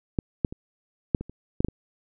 clicks, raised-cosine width 3 ms, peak -10 / -8 / -23 / -6 / -20 / -28 / -10 / -7 / -19 dBFS, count 9, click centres 0.188 / 0.448 / 0.525 / 1.148 / 1.21 / 1.296 / 1.605 / 1.647 / 1.685 s, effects none

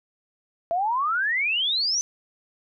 sine exponential sweep, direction up, 659.3 to 6140 Hz, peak -21 dBFS, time 0.71-2.01 s, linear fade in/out 0 ms, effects none

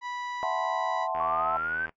harmonic tone, 982 Hz, B5, 10 cents flat, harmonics 1 / 2 / 3 / 4 / 5 / 6 / 7, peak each -34 / -39 / -54 / -48 / -58 / -59 / -61 dBFS, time 0.01-1.08 s, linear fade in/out 50 ms
sine chord, F# half-diminished seventh, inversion third, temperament equal, 659.3 / 740 / 880 / 1046.5 Hz, E5 / F#5 / A5 / C6, 0 / 0 / 0 / 0 cents, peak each -32 / -32 / -33 / -34 dBFS, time 0.43-1.57 s, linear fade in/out 0 ms
click train, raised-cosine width 0.5 ms, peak -25 dBFS, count 61, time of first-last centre 1.15-1.893 s, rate 80.7 Hz
sine exponential sweep, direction up, 1108.7 to 1568 Hz, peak -27 dBFS, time 1.2-1.86 s, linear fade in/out 2 ms
effects noise-tail reverb RT60 0.1 s tail -19 dB re dry

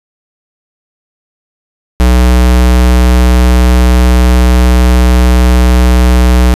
square tone, 61.7 Hz, B1, 1 cent flat, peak -4 dBFS, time 2-6.54 s, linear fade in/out 0 ms, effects resampled to 32000 Hz + 7-bit

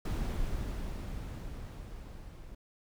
brown noise with level ramp, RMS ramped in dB -32 to -48 dBFS, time 0.05-2.55 s, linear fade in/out 5 ms, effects none

